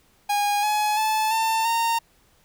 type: tone with pitch steps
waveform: 45% pulse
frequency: 820 / 844 / 868.8 / 894.2 / 920.4 Hz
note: G#5 / G#5 / A5 / A5 / A#5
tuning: -22 / +28 / -22 / +28 / -22 cents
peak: -20 dBFS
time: 0.29-1.99 s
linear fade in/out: 10 ms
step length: 340 ms
effects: pink hiss -60 dBFS RMS until 2.44 s